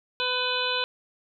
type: harmonic tone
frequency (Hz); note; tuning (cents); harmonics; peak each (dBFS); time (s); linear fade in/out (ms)
501; B4; +25; 1 / 2 / 3 / 5 / 6 / 7 / 8; -32 / -32 / -32 / -32 / -32 / -32 / -32; 0.2-0.84; 0
effects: none